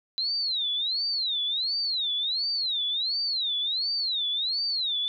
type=tone with vibrato; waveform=sine; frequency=3980 Hz; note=B7; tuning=13 cents sharp; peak=-25 dBFS; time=0.18-5.08 s; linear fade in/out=0 ms; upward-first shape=sine; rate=1.4 Hz; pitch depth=260 cents each way; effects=none